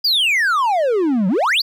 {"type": "exponential two-way sweep", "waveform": "triangle", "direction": "down then up", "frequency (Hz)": [4978, 176.5, 4978], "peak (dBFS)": -12, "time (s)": [0.04, 1.62], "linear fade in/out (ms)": 10, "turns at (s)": 1.28, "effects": []}